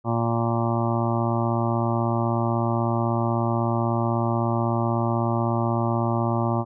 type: harmonic tone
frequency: 116.2 Hz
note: A#2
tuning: 5 cents flat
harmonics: 1 / 2 / 3 / 5 / 6 / 7 / 8 / 9 / 10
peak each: -24 / -27 / -29 / -31 / -32 / -32 / -33 / -34 / -34 dBFS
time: 0.04-6.65 s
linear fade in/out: 50 ms
effects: none